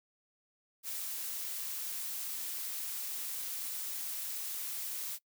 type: noise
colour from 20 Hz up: blue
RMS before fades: -39 dBFS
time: 0.83-5.19 s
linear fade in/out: 50 ms
effects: noise-tail reverb RT60 0.1 s tail -22 dB re dry